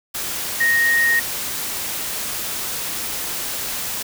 sine tone in noise, 1864.7 Hz, A#6, in tune, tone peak -14 dBFS, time 0.6-1.2 s, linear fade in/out 10 ms, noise white, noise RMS -26 dBFS, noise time 0.14-4.03 s, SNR +9 dB, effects none

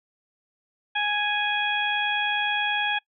harmonic tone, 830.6 Hz, G#5, in tune, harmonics 1 / 2 / 3 / 4, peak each -28 / -27 / -28 / -29 dBFS, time 0.95-2.99 s, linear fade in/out 10 ms, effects noise-tail reverb RT60 0.1 s tail -24 dB re dry

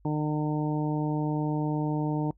harmonic tone, 151.3 Hz, D#3, 48 cents flat, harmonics 1 / 2 / 3 / 4 / 5 / 6, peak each -28 / -29 / -37 / -40 / -40 / -37 dBFS, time 0.05-2.31 s, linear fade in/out 2 ms, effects noise-tail reverb RT60 0.1 s tail -23 dB re dry + added 50 Hz sine -57 dBFS peak until 2.37 s

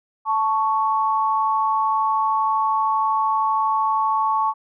sine tone pair together, 878.2 / 1111 Hz, A5 / C#6, -4 / +4 cents, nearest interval major third, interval 408 cents, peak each -20 dBFS, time 0.25-4.54 s, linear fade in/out 50 ms, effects none

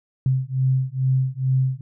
sine beating tone pair, 130 / 132.3 Hz, C3 / C3, -11 / +20 cents, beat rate 2.3 Hz, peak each -21 dBFS, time 0.26-1.81 s, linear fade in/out 2 ms, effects none

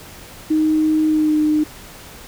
sine tone with pitch glide, 311.2 to 304.8 Hz, D#4 to D#4, 0 to -36 cents, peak -13 dBFS, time 0.5-1.64 s, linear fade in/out 10 ms, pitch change -36 cents, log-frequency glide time 1.06-1.37 s, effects pink hiss -39 dBFS RMS until 2.27 s

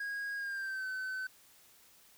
triangle tone with pitch glide, 1641 to 1522.3 Hz, G#6 to F#6, -21 to +49 cents, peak -34 dBFS, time 0-1.27 s, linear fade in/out 5 ms, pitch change -130 cents, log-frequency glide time 0.36-0.87 s, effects white hiss -62 dBFS RMS until 2.17 s

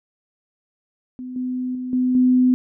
sine tone with level steps, 252.9 Hz, B3, 41 cents sharp, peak -29 / -22 / -25 / -16 / -12 dBFS, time 1.19-2.54 s, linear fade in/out 0 ms, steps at 1.36 / 1.75 / 1.93 / 2.15 s, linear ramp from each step 2 ms, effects none

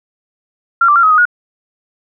sine tone with pitch steps, 1375 / 1174 / 1378 / 1269 / 1246 / 1447 Hz, F6 / D6 / F6 / D#6 / D#6 / F#6, -27 / -1 / -24 / +34 / +2 / -39 cents, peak -6 dBFS, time 0.81-1.254 s, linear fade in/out 5 ms, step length 74 ms, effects none

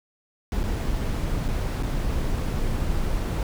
brown noise with dropouts, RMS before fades -25 dBFS, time 0.52-3.43 s, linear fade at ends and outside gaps 1 ms, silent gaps 0.633-0.638 / 1.482-1.486 / 1.827-1.832 s, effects none

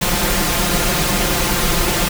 pink noise with comb filter, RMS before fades -17 dBFS, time 0.01-2.09 s, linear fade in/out 10 ms, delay 5.7 ms, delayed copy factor +0.7, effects none

